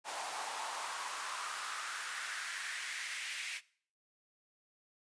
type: noise with high-pass filter sweep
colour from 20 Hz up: pink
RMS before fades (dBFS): -41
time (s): 0.04-3.61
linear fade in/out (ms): 50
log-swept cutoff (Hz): 760 to 2300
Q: 2.9
effects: noise-tail reverb RT60 0.5 s tail -20 dB re dry + resampled to 22050 Hz